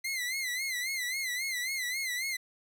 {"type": "tone with vibrato", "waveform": "sawtooth", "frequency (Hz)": 2056, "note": "C7", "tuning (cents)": -31, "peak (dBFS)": -28, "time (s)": [0.04, 2.37], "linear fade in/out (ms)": 10, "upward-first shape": "sine", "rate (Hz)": 3.7, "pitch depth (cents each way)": 100, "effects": []}